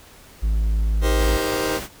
triangle tone, 53.6 Hz, A1, 45 cents flat, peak -15 dBFS, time 0.42-1.38 s, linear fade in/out 20 ms
sawtooth chord, C minor seventh, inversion first, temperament just, 314 / 392.4 / 470.9 / 523.3 Hz, Eb4 / G4 / Bb4 / C5, +16 / +2 / +18 / 0 cents, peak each -23 dBFS, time 1.01-1.81 s, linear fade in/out 50 ms
pink noise, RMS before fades -32 dBFS, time 1.17-1.89 s, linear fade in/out 50 ms
effects pink hiss -47 dBFS RMS until 2 s

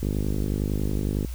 click train, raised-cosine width 3 ms, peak -14 dBFS, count 63, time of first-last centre 0.03-1.248 s, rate 50.9 Hz, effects added 60 Hz sine -30 dBFS peak until 1.34 s + white hiss -47 dBFS RMS until 1.34 s

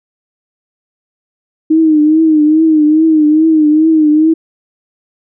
sine tone with vibrato, 311.1 Hz, D#4, in tune, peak -5 dBFS, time 1.7-4.34 s, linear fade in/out 10 ms, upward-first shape triangle, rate 2.4 Hz, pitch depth 77 cents each way, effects none

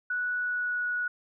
sine tone with pitch glide, 1474 to 1463.8 Hz, F#6 to F#6, -7 to -19 cents, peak -27 dBFS, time 0.1-1.08 s, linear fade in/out 5 ms, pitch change -12 cents, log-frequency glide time 0.37-0.85 s, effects none

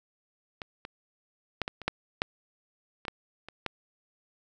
clicks, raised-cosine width 0.3 ms, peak -21 / -23 / -12 / -16 / -25 / -10 / -9 / -23 / -15 / -26 / -14 dBFS, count 11, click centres 0.618 / 0.851 / 1.617 / 1.679 / 1.817 / 1.88 / 2.219 / 3.052 / 3.082 / 3.486 / 3.663 s, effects none

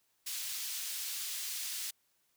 pink high-pass noise, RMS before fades -39 dBFS, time 0.26-1.91 s, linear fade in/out 10 ms, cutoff 3700 Hz, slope 12 dB/octave, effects white hiss -75 dBFS RMS until 2.36 s

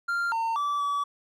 triangle tone with pitch steps, 1392 / 909 / 1157 / 1145 Hz, F6 / A#5 / D6 / D6, -6 / -44 / -26 / -44 cents, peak -23 dBFS, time 0.08-1.04 s, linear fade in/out 10 ms, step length 240 ms, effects none

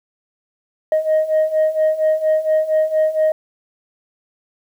sine beating tone pair, 622.3 / 626.6 Hz, D#5 / D#5, 0 / +12 cents, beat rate 4.3 Hz, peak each -17 / -14 dBFS, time 0.92-3.32 s, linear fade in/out 2 ms, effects tanh soft clip ceiling -10 dBFS + 8-bit

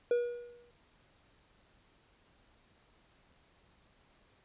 triangle tone with exponential decay, 481.2 Hz, B4, 45 cents flat, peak -22 dBFS, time 0.11-0.71 s, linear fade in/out 2 ms, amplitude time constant 130 ms, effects pink hiss -67 dBFS RMS until 4.44 s + resampled to 8000 Hz

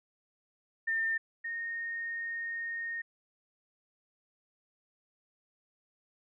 sine tone pair in turn, 1807 / 1848.2 Hz, A6 / A#6, +46 / -15 cents, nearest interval unison, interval 39 cents, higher second, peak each -28 / -34 dBFS, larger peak first, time 0.87-1.18 / 1.44-3.02 s, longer second, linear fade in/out 10 ms, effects none

